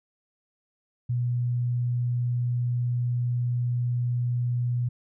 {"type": "tone", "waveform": "sine", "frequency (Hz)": 121.9, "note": "B2", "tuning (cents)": -22, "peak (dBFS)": -23, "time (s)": [1.09, 4.89], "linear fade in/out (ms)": 10, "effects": []}